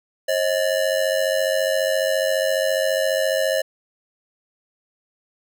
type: ring-modulated tone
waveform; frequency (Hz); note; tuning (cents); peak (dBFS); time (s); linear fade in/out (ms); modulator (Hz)
square; 585; D5; -7; -16; 0.28-3.62; 10; 47.3
effects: none